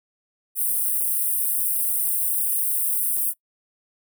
white high-pass noise, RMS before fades -23 dBFS, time 0.55-3.34 s, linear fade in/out 50 ms, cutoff 8600 Hz, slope 96 dB/octave, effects noise-tail reverb RT60 0.1 s tail -22 dB re dry

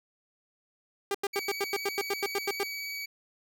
sawtooth tone bursts, 399.5 Hz, G4, 33 cents sharp, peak -23 dBFS, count 13, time 1.11-2.633 s, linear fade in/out 2 ms, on 35 ms, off 89 ms
25% pulse tone with vibrato, 2271 Hz, C#7, 41 cents sharp, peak -31 dBFS, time 1.33-3.06 s, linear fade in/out 10 ms, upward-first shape triangle, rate 17 Hz, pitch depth 13 cents each way
effects none

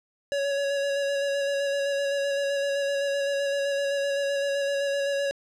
square tone with vibrato, 560 Hz, C#5, 18 cents sharp, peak -25 dBFS, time 0.32-5.31 s, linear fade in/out 0 ms, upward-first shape square, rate 7.8 Hz, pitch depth 15 cents each way, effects low-pass 7000 Hz 12 dB/octave + 11-bit

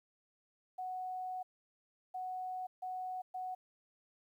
sine tone bursts at uneven times, 740 Hz, F#5, in tune, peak -38 dBFS, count 4, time 0.78-1.43 / 2.14-2.67 / 2.82-3.22 / 3.34-3.55 s, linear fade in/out 10 ms, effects 12-bit

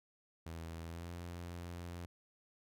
sawtooth tone with pitch glide, 82.41 to 86.71 Hz, E2 to F2, 0 to -12 cents, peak -40 dBFS, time 0.46-2.06 s, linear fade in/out 5 ms, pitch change +88 cents, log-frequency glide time 0.83-1.13 s, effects none

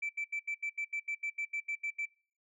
sine tone bursts, 2326 Hz, D7, 17 cents flat, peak -31 dBFS, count 14, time 0.02-2.057 s, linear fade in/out 10 ms, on 74 ms, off 77 ms, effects noise-tail reverb RT60 0.5 s tail -26 dB re dry + tanh soft clip ceiling -30 dBFS

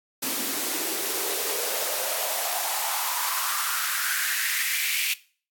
white noise with high-pass filter sweep, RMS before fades -27 dBFS, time 0.22-5.14 s, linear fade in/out 10 ms, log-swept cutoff 240 to 2500 Hz, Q 4.8, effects noise-tail reverb RT60 0.4 s tail -18 dB re dry + AAC 64 kbps

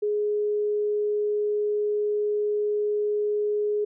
sine tone, 417.7 Hz, G#4, 10 cents sharp, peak -22 dBFS, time 0.02-3.85 s, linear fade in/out 10 ms, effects none

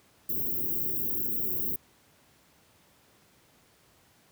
white band-stop noise, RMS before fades -30 dBFS, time 0.29-1.76 s, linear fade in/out 5 ms, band 430 to 14000 Hz, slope 48 dB/octave, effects pink hiss -62 dBFS RMS until 4.31 s + high-pass 80 Hz 12 dB/octave

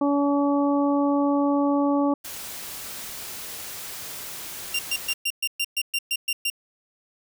harmonic tone, 284.4 Hz, C#4, 45 cents sharp, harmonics 1 / 2 / 3 / 4, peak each -20 / -26 / -29 / -31 dBFS, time 0.01-2.14 s, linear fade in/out 5 ms
white noise, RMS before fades -36 dBFS, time 2.24-5.14 s, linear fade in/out 10 ms
sawtooth tone bursts, 2779 Hz, F7, 9 cents flat, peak -19 dBFS, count 11, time 4.74-6.501 s, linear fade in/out 5 ms, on 51 ms, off 120 ms
effects none

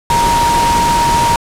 sine tone in noise, 939 Hz, A#5, 12 cents sharp, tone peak -10 dBFS, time 0.1-1.36 s, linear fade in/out 2 ms, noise pink, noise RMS -17 dBFS, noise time 0.1-1.36 s, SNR +4 dB, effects low-pass 10000 Hz 12 dB/octave

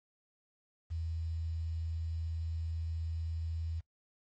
sine tone with quantisation, 81.8 Hz, E2, 13 cents flat, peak -34 dBFS, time 0.9-3.81 s, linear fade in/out 20 ms, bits 10, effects noise-tail reverb RT60 0.1 s tail -20 dB re dry + MP3 32 kbps

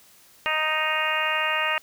harmonic tone, 311.1 Hz, D#4, in tune, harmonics 2 / 3 / 4 / 5 / 6 / 7 / 8 / 9, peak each -32 / -31 / -29 / -33 / -28 / -33 / -29 / -29 dBFS, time 0.46-1.78 s, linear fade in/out 0 ms, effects white hiss -54 dBFS RMS until 1.82 s

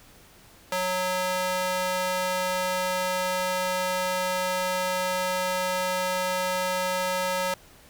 square tone with high-pass filter, 183.6 Hz, F#3, 13 cents flat, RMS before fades -27 dBFS, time 0.72-7.54 s, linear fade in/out 2 ms, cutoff 630 Hz, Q 1.1, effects pink hiss -53 dBFS RMS until 7.89 s

